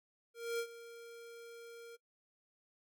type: tone with ADSR envelope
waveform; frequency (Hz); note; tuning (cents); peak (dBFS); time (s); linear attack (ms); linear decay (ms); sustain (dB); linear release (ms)
square; 466.2; A#4; 0; -34; 0.34-1.97; 250; 74; -16; 23
effects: noise-tail reverb RT60 0.1 s tail -21 dB re dry